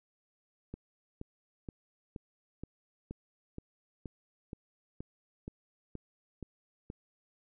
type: click train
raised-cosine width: 3 ms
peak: -28 dBFS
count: 14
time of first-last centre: 0.74-6.901 s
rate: 2.11 Hz
effects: none